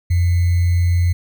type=tone with sample-and-hold; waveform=sine; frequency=87.31 Hz; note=F2; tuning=in tune; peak=-12 dBFS; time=0.1-1.13 s; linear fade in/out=10 ms; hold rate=2100 Hz; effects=none